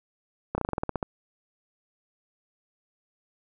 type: slowing click train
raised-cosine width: 1 ms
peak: -13 dBFS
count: 11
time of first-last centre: 0.55-1.028 s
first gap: 30 ms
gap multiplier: 1.1
effects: none